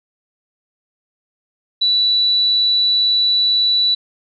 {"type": "tone", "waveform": "sine", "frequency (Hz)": 3951, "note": "B7", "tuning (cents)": 0, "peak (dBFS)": -12, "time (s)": [1.81, 3.95], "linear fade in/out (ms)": 10, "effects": []}